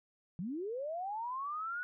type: linear sweep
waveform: sine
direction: up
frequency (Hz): 158.6 to 1480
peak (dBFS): -36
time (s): 0.39-1.83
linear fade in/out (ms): 0
effects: none